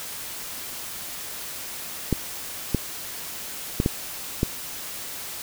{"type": "clicks", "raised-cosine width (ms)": 3, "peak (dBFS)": -7, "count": 5, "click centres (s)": [2.127, 2.747, 3.801, 3.861, 4.431], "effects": ["white hiss -35 dBFS RMS until 5.42 s"]}